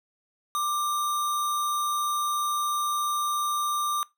sine tone with sample-and-hold, 1183 Hz, D6, 12 cents sharp, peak -24 dBFS, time 0.55-4.03 s, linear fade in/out 0 ms, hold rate 4900 Hz, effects noise-tail reverb RT60 0.2 s tail -21 dB re dry

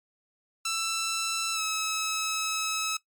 10% pulse tone with pitch glide, 1331 to 1293.1 Hz, E6 to E6, +16 to -34 cents, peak -19 dBFS, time 0.65-2.97 s, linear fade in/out 5 ms, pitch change -50 cents, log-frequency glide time 1.53-1.61 s, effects noise-tail reverb RT60 0.1 s tail -19 dB re dry + MP3 96 kbps

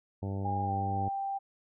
harmonic tone, 98 Hz, G2, in tune, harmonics 1 / 2 / 3 / 4 / 5 / 6 / 7 / 8 / 9, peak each -33 / -39 / -43 / -45 / -47 / -49 / -50 / -51 / -52 dBFS, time 0.22-1.09 s, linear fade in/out 10 ms
sine tone with pitch glide, 811 to 787 Hz, G#5 to G5, -41 to +7 cents, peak -31 dBFS, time 0.44-1.39 s, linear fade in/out 20 ms, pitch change -52 cents, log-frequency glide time 0.64-0.71 s
effects none

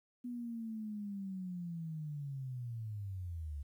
sine linear sweep, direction down, 246.9 to 69.4 Hz, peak -39 dBFS, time 0.24-3.63 s, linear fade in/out 10 ms, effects 12-bit

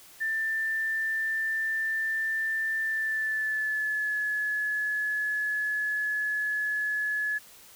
sine tone with pitch glide, 1780 to 1704.5 Hz, A6 to G#6, +20 to +45 cents, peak -26 dBFS, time 0.2-7.39 s, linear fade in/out 20 ms, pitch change -75 cents, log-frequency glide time 2.83-4.17 s, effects white hiss -52 dBFS RMS until 7.75 s

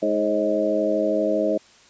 harmonic tone with a mistuned harmonic, 105 Hz, G#2, 19 cents sharp, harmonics 2 / 3 / 4 / 5 / 6, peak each -29 / -25 / -28 / -24 / -23 dBFS, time 0.02-1.58 s, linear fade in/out 10 ms, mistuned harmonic 5, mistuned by +40 cents, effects white hiss -52 dBFS RMS until 1.89 s + resampled to 16000 Hz

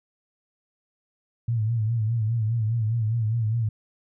sine tone with vibrato, 112.5 Hz, A2, 39 cents sharp, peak -21 dBFS, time 1.48-3.69 s, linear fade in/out 5 ms, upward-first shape sine, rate 4.9 Hz, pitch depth 90 cents each way, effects none

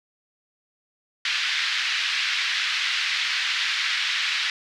pink band-pass noise, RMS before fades -25 dBFS, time 1.25-4.5 s, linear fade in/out 2 ms, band 1700 to 4500 Hz, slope 24 dB/octave, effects none

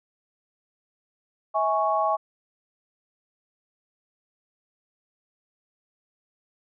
sine chord, C# minor, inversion first, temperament equal with one note detuned, 646.8 / 830.6 / 1108.7 Hz, E5 / G#5 / C#6, -33 / 0 / 0 cents, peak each -25 dBFS, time 1.54-2.17 s, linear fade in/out 20 ms, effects none

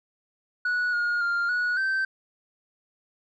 sine tone with pitch steps, 1468 / 1431 / 1398 / 1462 / 1553 Hz, F#6 / F6 / F6 / F#6 / G6, -14 / +42 / +1 / -21 / -17 cents, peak -20 dBFS, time 0.65-2.05 s, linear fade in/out 5 ms, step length 280 ms, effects tanh soft clip ceiling -22 dBFS

